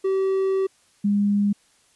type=tone pair in turn; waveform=triangle / sine; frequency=384.1 / 203.5 Hz; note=G4 / G#3; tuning=-35 / -35 cents; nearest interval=major seventh; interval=1100 cents; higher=first; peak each=-17 dBFS; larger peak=neither; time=0.04-0.67 / 1.04-1.53 s; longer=first; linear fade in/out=10 ms; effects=white hiss -60 dBFS RMS until 1.95 s + resampled to 24000 Hz